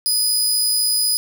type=tone; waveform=20% pulse; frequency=4978 Hz; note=D#8; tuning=in tune; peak=-10 dBFS; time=0.06-1.17 s; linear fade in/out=0 ms; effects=8-bit